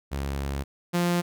sawtooth tone pair in turn, 69.3 / 174.63 Hz, C#2 / F3, 0 / 0 cents, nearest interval octave + major third, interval 1600 cents, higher second, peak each -24 / -18 dBFS, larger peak second, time 0.11-0.64 / 0.93-1.22 s, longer first, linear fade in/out 20 ms, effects none

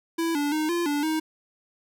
square tone with pitch steps, 331.5 / 289.7 / 309.2 / 344.7 / 290.5 / 314.9 Hz, E4 / D4 / D#4 / F4 / D4 / D#4, +10 / -24 / -11 / -23 / -19 / +21 cents, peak -24 dBFS, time 0.18-1.2 s, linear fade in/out 10 ms, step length 170 ms, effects none

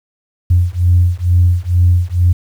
sine beating tone pair, 87.31 / 89.51 Hz, F2 / F2, 0 / +43 cents, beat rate 2.2 Hz, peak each -11 dBFS, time 0.5-2.33 s, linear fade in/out 10 ms, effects tanh soft clip ceiling -1 dBFS + 7-bit

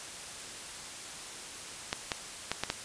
clicks, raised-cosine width 0.2 ms, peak -12 dBFS, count 5, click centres 1.929 / 2.118 / 2.516 / 2.636 / 2.701 s, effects white hiss -43 dBFS RMS until 2.84 s + resampled to 22050 Hz

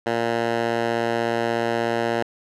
10% pulse tone with band-pass filter, 116.54 Hz, A#2, in tune, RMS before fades -23 dBFS, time 0.06-2.23 s, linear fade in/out 5 ms, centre 910 Hz, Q 0.54, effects none

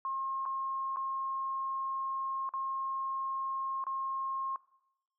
sine tone with dropouts, 1072 Hz, C6, 42 cents sharp, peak -32 dBFS, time 0.05-4.56 s, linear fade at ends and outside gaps 1 ms, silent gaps 0.454-0.46 / 0.961-0.969 / 2.491-2.537 / 3.84-3.867 s, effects noise-tail reverb RT60 0.9 s tail -21 dB re dry

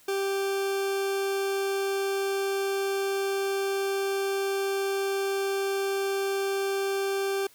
40% pulse tone, 392.3 Hz, G4, 1 cent sharp, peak -25 dBFS, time 0.08-7.47 s, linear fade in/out 5 ms, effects white hiss -57 dBFS RMS until 7.54 s

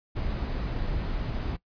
brown noise, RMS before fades -30 dBFS, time 0.15-1.57 s, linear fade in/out 20 ms, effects noise-tail reverb RT60 0.1 s tail -19 dB re dry + resampled to 11025 Hz

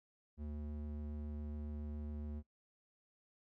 square tone with band-pass filter, 74.4 Hz, D2, 23 cents sharp, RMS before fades -44 dBFS, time 0.37-2.43 s, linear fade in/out 50 ms, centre 150 Hz, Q 1.4, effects noise-tail reverb RT60 0.1 s tail -21 dB re dry

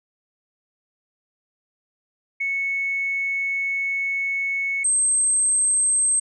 sine tone pair in turn, 2207 / 8333 Hz, C#7 / C9, -8 / -8 cents, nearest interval octave + major seventh, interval 2300 cents, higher second, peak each -21 / -15 dBFS, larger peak second, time 2.4-4.84 / 4.84-6.2 s, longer first, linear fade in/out 10 ms, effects tanh soft clip ceiling -14 dBFS

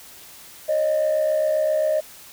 sine tone pair together, 551 / 618.5 Hz, C#5 / D#5, -11 / -10 cents, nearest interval major second, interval 201 cents, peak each -24 / -17 dBFS, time 0.68-2.01 s, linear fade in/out 20 ms, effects tanh soft clip ceiling -14 dBFS + white hiss -44 dBFS RMS until 2.32 s

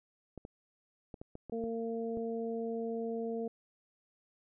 clicks, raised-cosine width 2 ms, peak -31 dBFS, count 8, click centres 0.377 / 0.451 / 1.142 / 1.215 / 1.354 / 1.497 / 1.639 / 2.172 s
harmonic tone, 228.5 Hz, A#3, 34 cents flat, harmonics 1 / 2 / 3, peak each -38 / -36 / -45 dBFS, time 1.52-3.48 s, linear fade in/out 5 ms
effects none

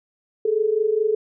sine tone pair together, 415.3 / 440 Hz, G#4 / A4, 0 / 0 cents, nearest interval minor second, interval 100 cents, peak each -22 / -19 dBFS, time 0.45-1.15 s, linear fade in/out 5 ms, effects none

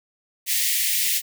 white high-pass noise, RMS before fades -22 dBFS, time 0.46-1.22 s, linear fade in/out 50 ms, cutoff 1800 Hz, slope 96 dB/octave, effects none

